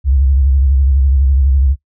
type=tone with vibrato; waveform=sine; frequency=67.6 Hz; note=C#2; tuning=43 cents flat; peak=-8 dBFS; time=0.04-1.76 s; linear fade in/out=50 ms; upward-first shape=square; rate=12 Hz; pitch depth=80 cents each way; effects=noise-tail reverb RT60 0.1 s tail -19 dB re dry